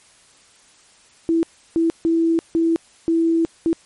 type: tone bursts at uneven times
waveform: sine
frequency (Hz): 330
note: E4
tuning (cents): +2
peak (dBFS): -14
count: 6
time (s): 1.29-1.43 / 1.76-1.9 / 2.05-2.39 / 2.55-2.76 / 3.08-3.45 / 3.66-3.73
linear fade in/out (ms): 0
effects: white hiss -52 dBFS RMS until 3.85 s + MP3 48 kbps